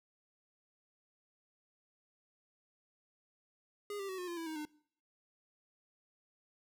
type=tone with pitch steps; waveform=square; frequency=410.9 / 393.3 / 376.4 / 360.2 / 344.7 / 329.9 / 315.8 / 302.2 Hz; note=G#4 / G4 / F#4 / F#4 / F4 / E4 / D#4 / D4; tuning=-18 / +6 / +30 / -46 / -23 / +1 / +26 / +50 cents; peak=-40 dBFS; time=3.9-4.652 s; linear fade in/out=2 ms; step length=94 ms; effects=noise-tail reverb RT60 0.6 s tail -22 dB re dry